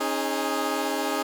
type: chord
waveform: 15% pulse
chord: C# suspended second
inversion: none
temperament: equal with one note detuned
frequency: 271.9 / 311.1 / 415.3 Hz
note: C#4 / D#4 / G#4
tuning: -33 / 0 / 0 cents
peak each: -23 dBFS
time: 0-1.23 s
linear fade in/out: 10 ms
effects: none